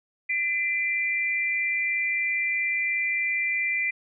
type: tone pair together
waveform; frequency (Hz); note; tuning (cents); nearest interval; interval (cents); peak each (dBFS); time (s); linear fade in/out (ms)
sine; 2026 / 2369; B6 / D7; +44 / +14; minor third; 270; -26; 0.29-3.91; 10
effects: none